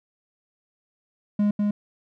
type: tone with echo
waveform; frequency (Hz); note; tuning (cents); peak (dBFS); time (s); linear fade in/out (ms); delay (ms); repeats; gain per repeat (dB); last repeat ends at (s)
triangle; 206.6; G#3; -9; -16; 1.39-1.51; 5; 200; 1; -2; 1.71
effects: none